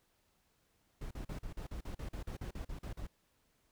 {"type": "noise bursts", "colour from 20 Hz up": "brown", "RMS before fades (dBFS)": -42, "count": 15, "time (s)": [1.01, 3.069], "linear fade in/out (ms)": 5, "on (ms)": 99, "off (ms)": 41, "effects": ["pink hiss -75 dBFS RMS until 3.71 s"]}